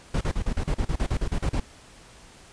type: noise bursts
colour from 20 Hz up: brown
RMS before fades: -24 dBFS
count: 14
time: 0.14-1.6 s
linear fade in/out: 5 ms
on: 69 ms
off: 38 ms
effects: pink hiss -50 dBFS RMS until 2.52 s + resampled to 22050 Hz